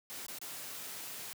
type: noise with dropouts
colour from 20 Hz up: white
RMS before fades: -44 dBFS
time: 0.1-1.33 s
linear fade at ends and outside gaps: 0 ms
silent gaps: 0.264-0.283 / 0.386-0.415 s
effects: high-pass 100 Hz 12 dB/octave